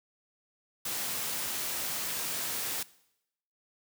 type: noise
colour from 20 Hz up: white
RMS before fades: -34 dBFS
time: 0.85-2.83 s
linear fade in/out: 5 ms
effects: noise-tail reverb RT60 0.8 s tail -20 dB re dry + high-pass 100 Hz 12 dB/octave